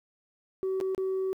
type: tone with dropouts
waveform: sine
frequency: 379.8 Hz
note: F#4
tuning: 45 cents sharp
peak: -25 dBFS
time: 0.63-1.33 s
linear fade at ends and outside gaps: 0 ms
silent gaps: 0.802-0.811 / 0.948-0.979 s
effects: tanh soft clip ceiling -25 dBFS + 11-bit